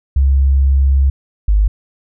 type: tone pair in turn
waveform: sine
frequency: 68 / 51.24 Hz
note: C#2 / G#1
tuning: -33 / -23 cents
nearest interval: perfect fourth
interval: 490 cents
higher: first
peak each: -8 dBFS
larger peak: neither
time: 0.16-1.1 / 1.48-1.68 s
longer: first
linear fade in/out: 5 ms
effects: none